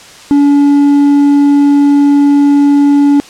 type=tone with hard clipping; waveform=sine; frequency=285.4 Hz; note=D4; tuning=49 cents flat; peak=-5 dBFS; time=0.31-3.2 s; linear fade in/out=0 ms; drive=3 dB; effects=white hiss -34 dBFS RMS until 3.29 s + low-pass 7000 Hz 12 dB/octave